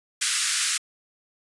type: band-pass noise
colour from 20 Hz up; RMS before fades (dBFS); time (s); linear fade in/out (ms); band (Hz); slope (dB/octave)
white; -25; 0.21-0.78; 10; 1300 to 10000; 48
effects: resampled to 24000 Hz